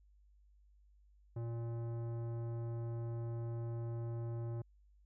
sine tone with tanh clipping, 116.54 Hz, A#2, in tune, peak -40 dBFS, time 1.36-4.62 s, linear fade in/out 5 ms, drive 15 dB, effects added 50 Hz sine -63 dBFS peak until 5.05 s

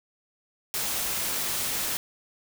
white noise, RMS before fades -29 dBFS, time 0.74-1.97 s, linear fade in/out 0 ms, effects none

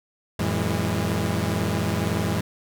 sawtooth tone cluster, 90 / 112 / 164.2 / 203.5 Hz, F#2 / A2 / E3 / G#3, -47 / +31 / -6 / -35 cents, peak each -24 dBFS, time 0.39-2.41 s, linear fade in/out 5 ms, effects none

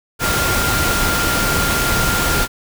sine tone in noise, 1396.9 Hz, F6, in tune, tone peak -20 dBFS, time 0.19-2.48 s, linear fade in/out 50 ms, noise pink, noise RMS -18 dBFS, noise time 0.19-2.48 s, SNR -5 dB, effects none

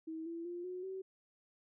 sine tone with pitch steps, 321.1 / 334.9 / 349.4 / 364.4 / 380.1 Hz, E4 / E4 / F4 / F#4 / F#4, -45 / +27 / +1 / -26 / +47 cents, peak -40 dBFS, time 0.07-1.02 s, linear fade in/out 10 ms, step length 190 ms, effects none

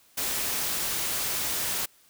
white noise, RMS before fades -29 dBFS, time 0.17-1.86 s, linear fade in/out 10 ms, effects white hiss -60 dBFS RMS until 2.09 s

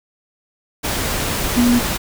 sine tone in noise, 241.5 Hz, B3, 39 cents flat, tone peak -11 dBFS, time 1.56-1.8 s, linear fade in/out 20 ms, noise pink, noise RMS -21 dBFS, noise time 0.83-1.98 s, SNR +7 dB, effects none

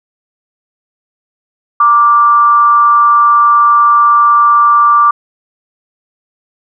sine tone with frequency modulation, 1174.7 Hz, D6, in tune, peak -4 dBFS, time 1.8-5.11 s, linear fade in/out 5 ms, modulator 239 Hz, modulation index 0.32, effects none

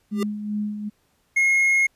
square tone with exponential growth, 398.3 Hz, G4, 28 cents sharp, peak -21 dBFS, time 0.11-0.23 s, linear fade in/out 2 ms, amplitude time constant 26 ms
sine tone with tremolo, 209.3 Hz, G#3, 14 cents sharp, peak -22 dBFS, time 0.11-0.9 s, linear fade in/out 20 ms, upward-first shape sine, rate 2.6 Hz, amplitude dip 55%
triangle tone, 2156 Hz, C#7, 49 cents flat, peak -14 dBFS, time 1.36-1.87 s, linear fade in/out 10 ms
effects pink hiss -66 dBFS RMS until 1.95 s + resampled to 32000 Hz

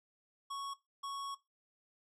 square tone bursts at uneven times, 1108.7 Hz, C#6, in tune, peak -40 dBFS, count 2, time 0.5-0.74 / 1.03-1.35 s, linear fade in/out 10 ms, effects noise-tail reverb RT60 0.2 s tail -18 dB re dry + low-pass 10000 Hz 12 dB/octave

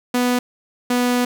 sawtooth tone pair in turn, 246.9 / 246 Hz, B3 / B3, 0 / -7 cents, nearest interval unison, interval 7 cents, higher first, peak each -12 dBFS, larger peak neither, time 0.14-0.39 / 0.9-1.25 s, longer second, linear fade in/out 5 ms, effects 9-bit

